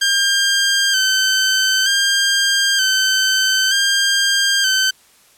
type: tone with vibrato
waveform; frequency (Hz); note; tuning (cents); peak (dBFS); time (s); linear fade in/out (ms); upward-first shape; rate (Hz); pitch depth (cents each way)
15% pulse; 1568; G6; 0; -7; 0.01-4.91; 10; square; 0.54; 35
effects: white hiss -51 dBFS RMS until 5.37 s + low-pass 12000 Hz 12 dB/octave